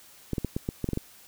clicks, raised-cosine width 3 ms, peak -15 dBFS, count 9, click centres 0.333 / 0.382 / 0.447 / 0.565 / 0.689 / 0.843 / 0.889 / 0.933 / 0.974 s, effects white hiss -53 dBFS RMS until 1.27 s

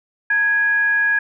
sine tone with frequency modulation, 1661.2 Hz, G#6, in tune, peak -14 dBFS, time 0.3-1.19 s, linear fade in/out 5 ms, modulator 751 Hz, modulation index 0.23, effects none

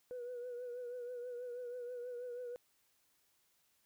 sine tone with vibrato, 490 Hz, B4, 14 cents flat, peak -40 dBFS, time 0.11-2.56 s, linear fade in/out 0 ms, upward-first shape triangle, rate 6.2 Hz, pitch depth 52 cents each way, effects tanh soft clip ceiling -39 dBFS + white hiss -75 dBFS RMS until 3.85 s

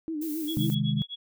sine tone with vibrato, 311.1 Hz, D#4, in tune, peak -29 dBFS, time 0.08-0.7 s, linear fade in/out 0 ms, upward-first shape sine, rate 7.3 Hz, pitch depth 88 cents each way
violet noise, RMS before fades -40 dBFS, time 0.21-0.75 s, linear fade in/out 10 ms
sine tone with tremolo, 3349 Hz, G#7, 14 cents sharp, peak -32 dBFS, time 0.47-1.16 s, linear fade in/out 20 ms, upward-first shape sine, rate 7.8 Hz, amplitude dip 100%
sine chord, Ab major, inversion first, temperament equal, 130.81 / 155.56 / 207.7 Hz, C3 / Eb3 / Ab3, 0 / 0 / 0 cents, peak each -28 / -28 / -28 dBFS, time 0.57-1.02 s, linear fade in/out 0 ms
effects none

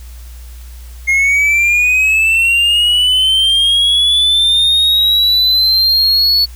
triangle linear sweep, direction up, 2134 to 4435 Hz, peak -7 dBFS, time 1.07-6.46 s, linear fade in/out 20 ms, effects added 60 Hz sine -29 dBFS peak until 6.55 s + white hiss -43 dBFS RMS until 6.55 s

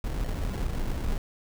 brown noise with sample-and-hold, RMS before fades -29 dBFS, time 0.04-1.18 s, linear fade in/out 2 ms, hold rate 1225 Hz, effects none

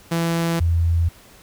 sawtooth / sine tone pair in turn, 167.2 / 84.08 Hz, E3 / E2, +25 / +35 cents, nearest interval octave, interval 1190 cents, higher first, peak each -15 dBFS, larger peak neither, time 0.11-0.6 / 0.6-1.09 s, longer neither, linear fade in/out 10 ms, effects pink hiss -48 dBFS RMS until 1.42 s

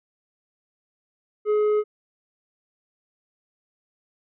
sine tone with tanh clipping, 422 Hz, G#4, 28 cents sharp, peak -19 dBFS, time 1.45-1.84 s, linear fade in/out 50 ms, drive 6 dB, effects none

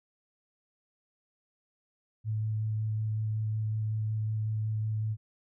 sine tone with vibrato, 108.6 Hz, A2, 22 cents flat, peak -28 dBFS, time 2.24-5.17 s, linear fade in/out 50 ms, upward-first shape square, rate 5.4 Hz, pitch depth 8 cents each way, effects none

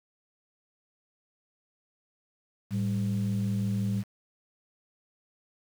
sine tone pair together, 110.13 / 196 Hz, A2 / G3, +2 / 0 cents, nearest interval minor seventh, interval 998 cents, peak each -27 dBFS, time 2.7-4.04 s, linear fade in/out 50 ms, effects tanh soft clip ceiling -22 dBFS + 8-bit

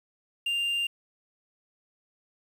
triangle tone with quantisation, 2794 Hz, F7, in tune, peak -24 dBFS, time 0.46-0.87 s, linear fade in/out 5 ms, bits 9, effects none

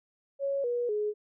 sine tone with pitch steps, 554.4 / 482.6 / 420.2 Hz, C#5 / B4 / G#4, 0 / -40 / +20 cents, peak -27 dBFS, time 0.39-1.14 s, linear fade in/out 50 ms, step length 250 ms, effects none

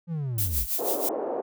triangle linear sweep, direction down, 174.61 to 49 Hz, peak -25 dBFS, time 0.07-0.67 s, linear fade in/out 50 ms
violet noise with tremolo, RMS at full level -26 dBFS, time 0.38-1.09 s, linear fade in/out 2 ms, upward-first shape sine, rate 6.2 Hz, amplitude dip 75%
white band-pass noise, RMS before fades -30 dBFS, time 0.78-1.42 s, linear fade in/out 20 ms, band 330 to 660 Hz, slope 24 dB/octave
effects none

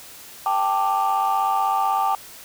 sine chord, G suspended second, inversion none, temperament equal with one note detuned, 784 / 880 / 1179.4 Hz, G5 / A5 / D6, 0 / 0 / +7 cents, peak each -20 / -22 / -22 dBFS, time 0.46-2.15 s, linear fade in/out 2 ms, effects tanh soft clip ceiling -13 dBFS + white hiss -42 dBFS RMS until 2.44 s

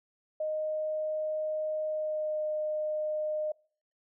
sine tone with pitch glide, 619 to 612.6 Hz, D#5 to D#5, -9 to -27 cents, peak -29 dBFS, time 0.4-3.52 s, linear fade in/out 5 ms, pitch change -18 cents, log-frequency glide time 1.85-2.45 s, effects noise-tail reverb RT60 0.5 s tail -25 dB re dry

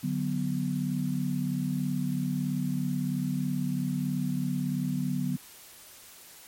sine chord, B minor, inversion first, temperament equal with one note detuned, 146.83 / 185 / 248.1 Hz, D3 / F#3 / B3, 0 / 0 / +8 cents, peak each -31 dBFS, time 0.03-5.37 s, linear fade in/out 10 ms, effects white hiss -50 dBFS RMS until 6.47 s + MP3 64 kbps

